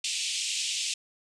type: band-pass noise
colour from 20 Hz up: pink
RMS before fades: -31 dBFS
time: 0.04-0.94 s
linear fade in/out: 5 ms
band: 2500 to 8700 Hz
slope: 48 dB/octave
effects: none